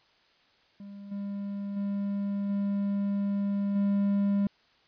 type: tone with level steps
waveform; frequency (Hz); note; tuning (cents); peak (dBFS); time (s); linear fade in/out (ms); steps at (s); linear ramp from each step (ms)
triangle; 200.5; G3; +39; -39 / -30 / -26 / -24 / -21; 0.8-4.47; 2; 1.11 / 1.76 / 2.49 / 3.75; 10
effects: white hiss -64 dBFS RMS until 4.87 s + resampled to 11025 Hz